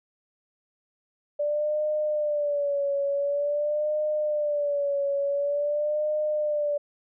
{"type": "tone with vibrato", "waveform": "sine", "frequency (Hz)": 584, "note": "D5", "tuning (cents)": -10, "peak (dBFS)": -23, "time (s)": [1.39, 6.78], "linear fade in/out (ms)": 10, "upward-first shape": "sine", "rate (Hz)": 0.47, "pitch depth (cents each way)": 69, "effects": []}